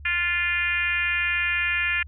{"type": "tone with frequency modulation", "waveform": "sine", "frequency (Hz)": 2093, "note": "C7", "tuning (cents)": 0, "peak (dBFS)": -21, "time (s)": [0.05, 2.03], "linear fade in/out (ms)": 5, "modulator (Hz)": 346, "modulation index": 1.7, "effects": ["added 72 Hz sine -39 dBFS peak until 2.07 s"]}